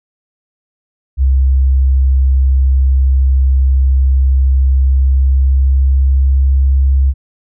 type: tone with pitch glide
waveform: sine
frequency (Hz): 66.4 to 67.48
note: C2 to C#2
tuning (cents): +26 to -46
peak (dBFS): -6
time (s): 1.17-7.14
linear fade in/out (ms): 50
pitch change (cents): +28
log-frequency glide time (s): 4.53-6.67
effects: tanh soft clip ceiling -2 dBFS